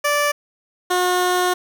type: tone pair in turn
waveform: 15% pulse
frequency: 584 / 361.2 Hz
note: D5 / F#4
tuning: -10 / -42 cents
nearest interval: minor sixth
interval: 832 cents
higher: first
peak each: -10 dBFS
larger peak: neither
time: 0.04-0.32 / 0.9-1.54 s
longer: second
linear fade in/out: 10 ms
effects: none

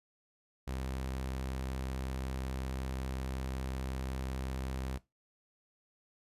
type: tone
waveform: sawtooth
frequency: 65.41 Hz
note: C2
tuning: in tune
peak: -32 dBFS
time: 0.67-4.98 s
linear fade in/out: 10 ms
effects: noise-tail reverb RT60 0.2 s tail -18 dB re dry + resampled to 32000 Hz

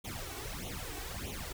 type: noise with flanger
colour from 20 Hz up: pink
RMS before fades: -41 dBFS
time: 0.04-1.53 s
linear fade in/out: 10 ms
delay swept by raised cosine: 0.3 to 2.7 ms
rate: 1.6 Hz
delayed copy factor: +0.85
effects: none

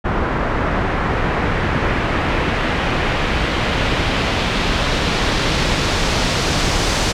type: noise with low-pass filter sweep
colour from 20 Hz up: pink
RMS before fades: -18 dBFS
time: 0.04-7.13 s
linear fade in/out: 20 ms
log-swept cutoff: 1400 to 6100 Hz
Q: 1.1
effects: none

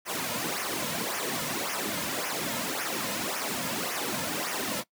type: noise with flanger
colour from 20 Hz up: pink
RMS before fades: -31 dBFS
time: 0.05-4.84 s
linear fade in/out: 50 ms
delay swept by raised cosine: 0.24 to 2.64 ms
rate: 1.8 Hz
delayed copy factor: -0.7
effects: noise-tail reverb RT60 0.1 s tail -20 dB re dry + high-pass 200 Hz 12 dB/octave

